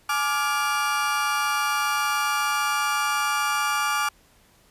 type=chord; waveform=35% pulse; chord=D diminished; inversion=second; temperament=just; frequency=845.8 / 1174.7 / 1409.6 Hz; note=Ab5 / D6 / F6; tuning=+31 / 0 / +16 cents; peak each=-27 / -23 / -25 dBFS; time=0.09-4.09 s; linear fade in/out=5 ms; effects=pink hiss -58 dBFS RMS until 4.7 s + resampled to 32000 Hz